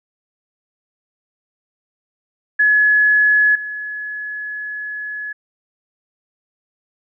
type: tone with level steps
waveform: sine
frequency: 1698 Hz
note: G#6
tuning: 38 cents sharp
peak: -10 / -24 dBFS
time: 2.59-5.33 s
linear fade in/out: 10 ms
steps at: 3.55 s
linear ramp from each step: 5 ms
effects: none